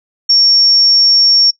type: tone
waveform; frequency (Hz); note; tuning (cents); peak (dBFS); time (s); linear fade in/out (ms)
sine; 5500; F8; -27; -6; 0.29-1.51; 10
effects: noise-tail reverb RT60 0.1 s tail -21 dB re dry